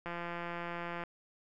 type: click train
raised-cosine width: 0.5 ms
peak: -25 dBFS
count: 169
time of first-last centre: 0.06-1.037 s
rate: 172 Hz
effects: none